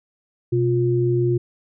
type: tone pair together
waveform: sine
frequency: 125.7 / 353 Hz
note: B2 / F4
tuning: +31 / +19 cents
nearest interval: octave + tritone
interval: 1788 cents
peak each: -19 dBFS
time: 0.52-1.38 s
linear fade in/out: 10 ms
effects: none